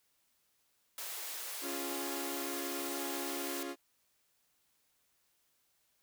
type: high-pass noise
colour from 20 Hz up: white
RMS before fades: -42 dBFS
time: 0.98-3.63 s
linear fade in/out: 2 ms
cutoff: 410 Hz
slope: 24 dB/octave
type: chord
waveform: sawtooth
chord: Db major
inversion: none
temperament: equal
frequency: 277.2 / 349.2 / 415.3 Hz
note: Db4 / F4 / Ab4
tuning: 0 / 0 / 0 cents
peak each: -38 / -38 / -43 dBFS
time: 1.61-3.76 s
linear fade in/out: 50 ms
effects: white hiss -75 dBFS RMS until 6.02 s